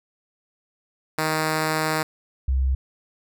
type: tone pair in turn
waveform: 5% pulse / sine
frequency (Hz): 156.8 / 65.81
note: D#3 / C2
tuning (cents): +14 / +11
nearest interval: octave + minor third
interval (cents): 1503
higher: first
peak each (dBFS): -10 / -18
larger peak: first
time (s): 1.18-2.03 / 2.48-2.75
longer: first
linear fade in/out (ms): 5
effects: none